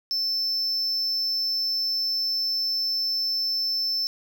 triangle tone, 5300 Hz, E8, 9 cents sharp, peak -22 dBFS, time 0.11-4.07 s, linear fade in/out 0 ms, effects none

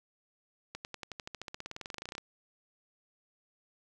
accelerating click train, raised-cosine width 0.2 ms, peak -23 dBFS, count 26, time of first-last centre 0.75-2.181 s, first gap 99 ms, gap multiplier 0.95, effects none

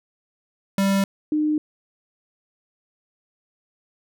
square / sine tone pair in turn, 196 / 304 Hz, G3 / D#4, 0 / -40 cents, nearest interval minor sixth, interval 760 cents, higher second, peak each -18 dBFS, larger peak neither, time 0.78-1.04 / 1.32-1.58 s, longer neither, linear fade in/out 2 ms, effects none

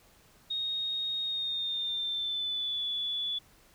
sine tone with pitch glide, 3729 to 3439 Hz, A#7 to A7, 0 to -40 cents, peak -30 dBFS, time 0.5-3.39 s, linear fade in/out 10 ms, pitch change -140 cents, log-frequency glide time 1.23-2.83 s, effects pink hiss -61 dBFS RMS until 3.74 s

